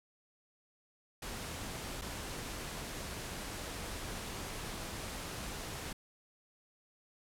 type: noise with dropouts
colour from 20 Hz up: pink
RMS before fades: -42 dBFS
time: 1.22-5.93 s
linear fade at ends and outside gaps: 5 ms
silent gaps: 2.014-2.018 s
effects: low-pass 12000 Hz 12 dB/octave